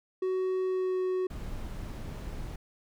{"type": "tone with pitch glide", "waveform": "triangle", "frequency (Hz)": [373.5, 370.3], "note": ["F#4", "F#4"], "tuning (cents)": [16, 1], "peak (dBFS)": -25, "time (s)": [0.22, 1.27], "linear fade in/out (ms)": 5, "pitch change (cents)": -15, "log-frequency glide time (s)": [0.65, 1]}
{"type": "noise", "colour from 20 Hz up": "brown", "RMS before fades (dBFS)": -38, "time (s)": [1.3, 2.56], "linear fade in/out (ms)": 5}
{"effects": []}